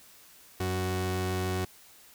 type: tone pair together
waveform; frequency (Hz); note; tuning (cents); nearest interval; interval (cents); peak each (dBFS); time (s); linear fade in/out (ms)
sawtooth; 92.7 / 185.4; F#2 / F#3; +4 / +4; octave; 1200; -26; 0.6-1.65; 5
effects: white hiss -55 dBFS RMS until 2.14 s